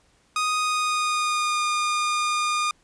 sawtooth tone with pitch glide, 1244.5 to 1216.8 Hz, D#6 to D#6, 0 to -39 cents, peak -18 dBFS, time 0.36-2.71 s, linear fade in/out 2 ms, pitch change -39 cents, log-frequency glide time 0.58-1.63 s, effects pink hiss -62 dBFS RMS until 2.83 s + resampled to 22050 Hz

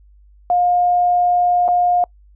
sine tone with dropouts, 711 Hz, F5, 31 cents sharp, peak -12 dBFS, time 0.5-2.04 s, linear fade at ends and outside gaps 1 ms, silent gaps 1.68-1.686 s, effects noise-tail reverb RT60 0.1 s tail -26 dB re dry + added 50 Hz sine -45 dBFS peak until 2.35 s

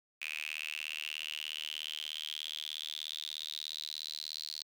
sawtooth tone with high-pass filter sweep, 76.8 Hz, D#2, 22 cents flat, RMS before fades -41 dBFS, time 0.21-4.63 s, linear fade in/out 10 ms, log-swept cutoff 2500 to 4300 Hz, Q 9.5, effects none

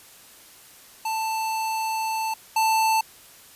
square tone pair in turn, 885 / 885 Hz, A5 / A5, +10 / +10 cents, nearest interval unison, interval 0 cents, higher neither, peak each -25 / -19 dBFS, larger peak second, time 1.05-2.34 / 2.56-3.01 s, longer first, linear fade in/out 5 ms, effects white hiss -49 dBFS RMS until 3.55 s + resampled to 32000 Hz

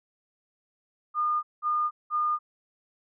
sine tone bursts, 1216 Hz, D#6, 40 cents flat, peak -23 dBFS, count 3, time 1.14-2.39 s, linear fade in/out 50 ms, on 290 ms, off 190 ms, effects none

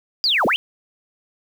sine linear two-way sweep, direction down then up, 5000 to 161.1 to 3222 Hz, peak -15 dBFS, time 0.24-0.56 s, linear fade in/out 0 ms, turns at 0.46 s, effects 7-bit

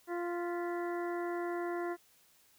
harmonic tone with a mistuned harmonic, 347.8 Hz, F4, 7 cents flat, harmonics 1 / 2 / 3 / 4 / 5 / 6, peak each -35 / -41 / -45 / -47 / -49 / -51 dBFS, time 0.07-1.97 s, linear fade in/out 50 ms, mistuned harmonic 6, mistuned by -96 cents, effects white hiss -66 dBFS RMS until 2.58 s

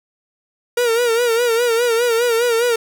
45% pulse tone with vibrato, 470 Hz, A#4, 14 cents sharp, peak -14 dBFS, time 0.77-2.76 s, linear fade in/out 5 ms, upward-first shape sine, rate 4.9 Hz, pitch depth 75 cents each way, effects none

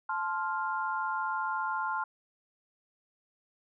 sine chord, F major, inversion first, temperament just, 873.1 / 1047.7 / 1396.9 Hz, A5 / C6 / F6, -14 / +2 / 0 cents, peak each -34 dBFS, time 0.09-2.04 s, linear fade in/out 5 ms, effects none

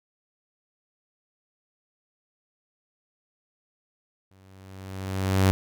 sawtooth tone with exponential growth, 95.4 Hz, G2, 47 cents flat, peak -12 dBFS, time 4.31-5.51 s, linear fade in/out 0 ms, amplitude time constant 260 ms, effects none

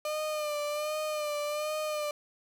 35% pulse tone with vibrato, 602 Hz, D5, 43 cents sharp, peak -29 dBFS, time 0.05-2.11 s, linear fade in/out 2 ms, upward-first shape sine, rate 1.3 Hz, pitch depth 40 cents each way, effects none

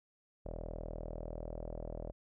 sawtooth tone with low-pass filter, 40.34 Hz, E1, 37 cents flat, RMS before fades -43 dBFS, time 0.45-2.12 s, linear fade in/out 10 ms, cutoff 590 Hz, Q 5.6, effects none

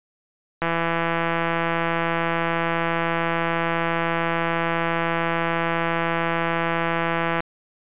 click train, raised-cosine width 0.5 ms, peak -8 dBFS, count 1134, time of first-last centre 0.62-7.404 s, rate 167 Hz, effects resampled to 8000 Hz

